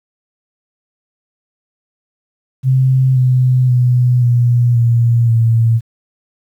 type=tone with pitch steps; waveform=sine; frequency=130.81 / 127.38 / 124.04 / 120.79 / 117.62 / 114.54 Hz; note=C3 / C3 / B2 / B2 / A#2 / A#2; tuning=0 / -46 / +8 / -38 / +16 / -30 cents; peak=-8 dBFS; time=2.63-5.81 s; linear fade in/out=50 ms; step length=530 ms; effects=8-bit